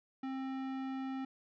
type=tone with tanh clipping; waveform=sine; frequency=265.2 Hz; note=C4; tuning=23 cents sharp; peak=-39 dBFS; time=0.23-1.25 s; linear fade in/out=5 ms; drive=18 dB; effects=none